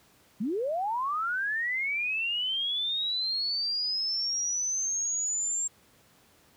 sine linear sweep, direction up, 185 to 7459 Hz, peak -27 dBFS, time 0.4-5.68 s, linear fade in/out 10 ms, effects pink hiss -61 dBFS RMS until 6.56 s + high-pass 80 Hz 12 dB/octave

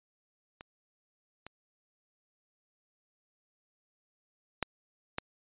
clicks, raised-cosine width 0.3 ms, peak -28 / -28 / -13 / -16 dBFS, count 4, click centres 0.609 / 1.466 / 4.627 / 5.184 s, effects resampled to 8000 Hz

